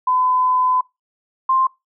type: tone pair in turn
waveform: sine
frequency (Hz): 1012 / 1049.2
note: B5 / C6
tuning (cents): +42 / +4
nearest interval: minor second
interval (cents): 62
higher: second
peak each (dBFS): -14 / -13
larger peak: second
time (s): 0.07-0.81 / 1.49-1.67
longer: first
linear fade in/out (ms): 5
effects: noise-tail reverb RT60 0.2 s tail -22 dB re dry